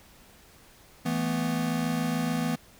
square chord, E suspended fourth, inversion none, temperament equal, 164.81 / 220 / 246.9 Hz, E3 / A3 / B3, 0 / 0 / 0 cents, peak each -31 / -33 / -30 dBFS, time 1.05-2.56 s, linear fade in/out 10 ms, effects pink hiss -55 dBFS RMS until 2.79 s

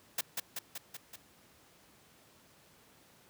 white noise with echo, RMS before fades -32 dBFS, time 0.18-0.21 s, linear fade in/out 5 ms, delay 190 ms, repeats 5, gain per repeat -3 dB, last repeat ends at 1.16 s, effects pink hiss -62 dBFS RMS until 3.29 s + high-pass 100 Hz 12 dB/octave

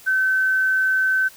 sine tone, 1532 Hz, G6, 40 cents flat, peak -16 dBFS, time 0.06-1.29 s, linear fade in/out 20 ms, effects white hiss -46 dBFS RMS until 1.36 s

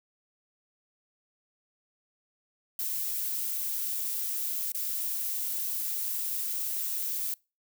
violet noise with dropouts, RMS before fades -32 dBFS, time 2.79-7.34 s, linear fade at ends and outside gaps 2 ms, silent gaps 4.72-4.746 s, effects noise-tail reverb RT60 0.3 s tail -26 dB re dry

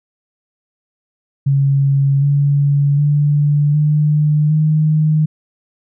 sine tone with pitch steps, 138.6 / 142.41 / 146.33 / 150.36 / 154.5 Hz, C#3 / C#3 / D3 / D3 / D#3, 0 / +47 / -6 / +41 / -12 cents, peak -10 dBFS, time 1.46-5.26 s, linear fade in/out 10 ms, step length 760 ms, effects none

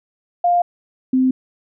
sine tone pair in turn, 702 / 258.7 Hz, F5 / C4, +9 / -19 cents, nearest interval octave + perfect fourth, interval 1728 cents, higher first, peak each -12 dBFS, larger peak neither, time 0.44-0.62 / 1.13-1.31 s, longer neither, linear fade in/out 5 ms, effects none

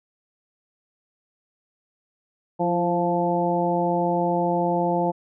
harmonic tone with a mistuned harmonic, 174.61 Hz, F3, in tune, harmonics 1 / 2 / 3 / 4 / 5, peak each -26 / -26 / -26 / -26 / -26 dBFS, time 2.59-5.12 s, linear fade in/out 20 ms, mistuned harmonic 2, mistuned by -34 cents, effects none

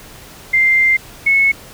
sine tone pair in turn, 2093 / 2196 Hz, C7 / C#7, 0 / -17 cents, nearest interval minor second, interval 83 cents, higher second, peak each -9 dBFS, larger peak neither, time 0.53-0.97 / 1.26-1.52 s, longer first, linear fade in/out 10 ms, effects pink hiss -38 dBFS RMS until 1.73 s

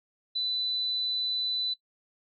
sine tone, 3993 Hz, B7, 18 cents sharp, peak -27 dBFS, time 0.35-1.74 s, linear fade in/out 10 ms, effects noise-tail reverb RT60 0.1 s tail -18 dB re dry + MP3 96 kbps

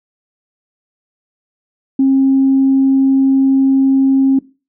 sine tone, 268.8 Hz, C4, 47 cents sharp, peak -7 dBFS, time 1.99-4.39 s, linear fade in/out 5 ms, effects noise-tail reverb RT60 0.3 s tail -20 dB re dry + tanh soft clip ceiling -3 dBFS

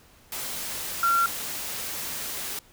sine tone in noise, 1372 Hz, F6, 31 cents flat, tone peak -19 dBFS, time 1.03-1.26 s, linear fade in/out 2 ms, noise white, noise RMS -33 dBFS, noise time 0.32-2.59 s, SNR +11 dB, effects pink hiss -56 dBFS RMS until 2.72 s

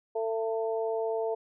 harmonic tone, 223.9 Hz, A3, 30 cents sharp, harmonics 2 / 3 / 4, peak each -29 / -33 / -39 dBFS, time 0.15-1.35 s, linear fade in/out 10 ms, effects none

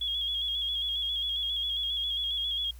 sine tone with vibrato, 3322 Hz, G#7, in tune, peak -28 dBFS, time 0.01-2.71 s, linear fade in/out 5 ms, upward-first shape square, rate 7.4 Hz, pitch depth 35 cents each way, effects added 60 Hz sine -44 dBFS peak until 2.79 s + white hiss -59 dBFS RMS until 2.79 s

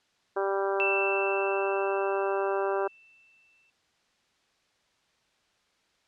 harmonic tone, 196 Hz, G3, in tune, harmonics 2 / 3 / 4 / 5 / 6 / 7 / 8, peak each -28 / -32 / -34 / -36 / -38 / -39 / -40 dBFS, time 0.36-2.88 s, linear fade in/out 10 ms
sine tone with exponential decay, 2665 Hz, E7, 18 cents sharp, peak -24 dBFS, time 0.8-3.7 s, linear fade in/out 0 ms, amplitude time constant 630 ms
effects white hiss -69 dBFS RMS until 6.07 s + low-pass 5000 Hz 12 dB/octave

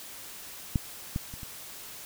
clicks, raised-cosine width 5 ms, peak -12 / -17 / -29 / -29 dBFS, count 4, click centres 0.758 / 1.161 / 1.339 / 1.432 s, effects white hiss -44 dBFS RMS until 2.05 s

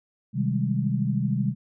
sine chord, Ab major seventh, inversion first, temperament just, 129.78 / 155.74 / 194.67 / 207.7 Hz, C3 / Eb3 / G3 / Ab3, -14 / +2 / -12 / 0 cents, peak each -26 / -29 / -27 / -29 dBFS, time 0.33-1.55 s, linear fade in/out 50 ms, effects none

